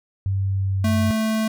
sine tone with pitch glide, 97.1 to 96.37 Hz, G2 to G2, -16 to -29 cents, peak -19 dBFS, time 0.26-1.11 s, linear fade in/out 0 ms, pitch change -13 cents, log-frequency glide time 0.47-0.78 s
square tone, 219.6 Hz, A3, 3 cents flat, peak -20 dBFS, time 0.84-1.48 s, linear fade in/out 5 ms
effects none

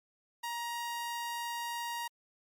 sawtooth tone, 943 Hz, A#5, 20 cents sharp, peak -32 dBFS, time 0.43-2.08 s, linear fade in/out 10 ms, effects Opus 48 kbps

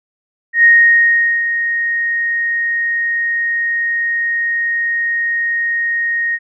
sine tone with ADSR envelope, 1864.7 Hz, A#6, in tune, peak -4 dBFS, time 0.53-6.39 s, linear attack 110 ms, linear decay 790 ms, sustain -10 dB, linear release 47 ms, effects none

